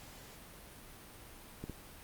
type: clicks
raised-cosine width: 3 ms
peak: -28 dBFS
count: 2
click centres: 1.64 / 1.697 s
effects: pink hiss -53 dBFS RMS until 2.03 s + Opus 48 kbps